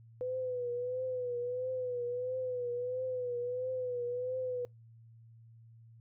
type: tone with vibrato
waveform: sine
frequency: 498.5 Hz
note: B4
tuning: 16 cents sharp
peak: -33 dBFS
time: 0.21-4.65 s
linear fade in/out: 0 ms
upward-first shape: triangle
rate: 1.5 Hz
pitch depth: 66 cents each way
effects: noise-tail reverb RT60 0.2 s tail -26 dB re dry + added 114 Hz sine -54 dBFS peak until 6 s